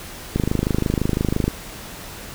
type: click train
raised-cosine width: 3 ms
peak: -6 dBFS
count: 30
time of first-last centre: 0.36-1.48 s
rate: 25.9 Hz
effects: pink hiss -36 dBFS RMS until 2.34 s